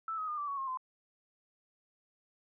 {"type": "tone with pitch steps", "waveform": "sine", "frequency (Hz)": [1318.5, 1265.5, 1214.7, 1165.9, 1119, 1074.1, 1030.9], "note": ["E6", "D#6", "D#6", "D6", "C#6", "C6", "C6"], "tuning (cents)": [0, 29, -42, -13, 16, 45, -26], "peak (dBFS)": -34, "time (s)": [0.08, 0.773], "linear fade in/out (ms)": 2, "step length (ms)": 99, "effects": []}